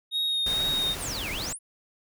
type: tone with vibrato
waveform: triangle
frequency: 3729 Hz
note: A#7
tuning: in tune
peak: -23 dBFS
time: 0.11-0.96 s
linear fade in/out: 50 ms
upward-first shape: sine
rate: 2.2 Hz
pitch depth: 16 cents each way
type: noise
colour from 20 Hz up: pink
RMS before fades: -35 dBFS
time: 0.46-1.53 s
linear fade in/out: 5 ms
type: exponential two-way sweep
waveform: sine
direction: down then up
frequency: 11180 to 2047 to 11180 Hz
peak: -32 dBFS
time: 0.98-1.59 s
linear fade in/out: 50 ms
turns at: 1.3 s
effects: none